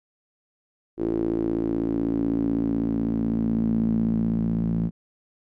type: tone with band-pass filter sweep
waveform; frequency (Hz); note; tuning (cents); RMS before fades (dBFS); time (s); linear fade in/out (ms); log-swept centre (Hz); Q
sawtooth; 56; A1; +31; -24; 0.97-4.91; 50; 350 to 190; 5.9
effects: none